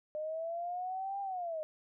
sine linear two-way sweep, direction up then down, 605 to 801 to 609 Hz, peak -35 dBFS, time 0.15-1.63 s, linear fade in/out 0 ms, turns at 1.21 s, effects none

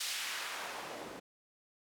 white noise with band-pass filter sweep, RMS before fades -41 dBFS, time 0-1.2 s, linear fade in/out 10 ms, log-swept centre 4100 to 320 Hz, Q 0.89, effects none

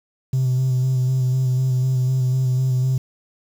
triangle tone with vibrato, 129.1 Hz, C3, 23 cents flat, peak -13 dBFS, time 0.33-2.98 s, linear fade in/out 5 ms, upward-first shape square, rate 4 Hz, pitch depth 22 cents each way, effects tanh soft clip ceiling -12 dBFS + 7-bit

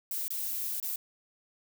violet noise with dropouts, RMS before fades -34 dBFS, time 0.11-0.96 s, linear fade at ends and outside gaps 2 ms, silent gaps 0.281-0.304 / 0.801-0.827 s, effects none

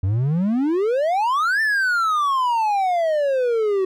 triangle exponential two-way sweep, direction up then down, 89.8 to 1800 to 371.8 Hz, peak -15 dBFS, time 0.03-3.85 s, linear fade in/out 5 ms, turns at 1.61 s, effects none

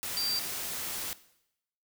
sine tone in noise, 4700 Hz, D8, 1 cent sharp, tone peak -29 dBFS, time 0.17-0.39 s, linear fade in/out 0 ms, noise white, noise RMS -36 dBFS, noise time 0.03-1.13 s, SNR +4 dB, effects noise-tail reverb RT60 0.8 s tail -17 dB re dry

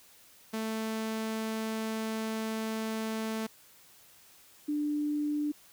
sawtooth / sine tone pair in turn, 220.9 / 296.1 Hz, A3 / D4, +7 / +14 cents, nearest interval perfect fourth, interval 507 cents, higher second, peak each -28 dBFS, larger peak neither, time 0.53-3.47 / 4.68-5.52 s, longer first, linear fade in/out 10 ms, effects white hiss -58 dBFS RMS until 5.72 s

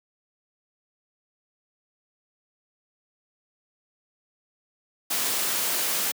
white noise, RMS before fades -26 dBFS, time 5.1-6.12 s, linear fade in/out 10 ms, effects high-pass 200 Hz 12 dB/octave

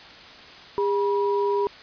sine tone pair together, 405.1 / 969.9 Hz, G#4 / B5, -43 / -32 cents, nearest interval octave + minor third, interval 1511 cents, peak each -21 / -26 dBFS, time 0.78-1.67 s, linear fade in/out 0 ms, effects white hiss -44 dBFS RMS until 1.82 s + resampled to 11025 Hz

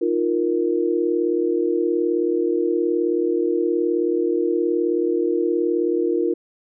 sine chord, Eb suspended second, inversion none, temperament just, 311.1 / 350 / 466.7 Hz, Eb4 / F4 / Bb4, 0 / +4 / +2 cents, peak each -24 / -20 / -23 dBFS, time 0.01-6.34 s, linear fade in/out 10 ms, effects none

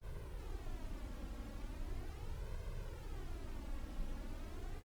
brown noise with flanger, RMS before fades -44 dBFS, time 0.01-4.83 s, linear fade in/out 50 ms, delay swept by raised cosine 1.9 to 3.7 ms, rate 0.38 Hz, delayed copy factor +0.75, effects Opus 32 kbps

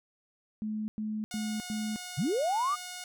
sine tone bursts, 214.9 Hz, A3, 41 cents flat, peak -31 dBFS, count 4, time 0.62-1.96 s, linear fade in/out 0 ms, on 260 ms, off 100 ms
5% pulse tone, 724 Hz, F#5, 38 cents flat, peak -28 dBFS, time 1.31-3.04 s, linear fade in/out 2 ms
sine linear sweep, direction up, 108.7 to 1244.5 Hz, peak -26 dBFS, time 2.17-2.76 s, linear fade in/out 20 ms
effects none

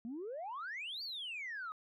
sine exponential two-way sweep, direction up then down, 220 to 4704 to 1232 Hz, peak -39 dBFS, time 0.05-1.72 s, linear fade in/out 0 ms, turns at 1.03 s, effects tanh soft clip ceiling -37 dBFS

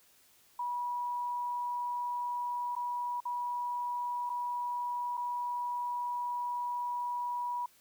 sine tone with dropouts, 972 Hz, B5, 28 cents flat, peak -32 dBFS, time 0.59-7.66 s, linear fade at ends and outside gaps 5 ms, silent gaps 2.753-2.763 / 3.204-3.253 / 4.295-4.299 / 5.171-5.175 s, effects white hiss -64 dBFS RMS until 7.8 s

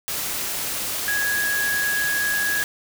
sine tone in noise, 1661.2 Hz, G#6, in tune, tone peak -21 dBFS, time 1.08-2.63 s, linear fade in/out 0 ms, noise white, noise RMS -27 dBFS, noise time 0.08-2.64 s, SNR +3 dB, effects none

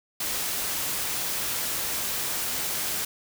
white noise, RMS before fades -29 dBFS, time 0.2-3.05 s, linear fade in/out 5 ms, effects none

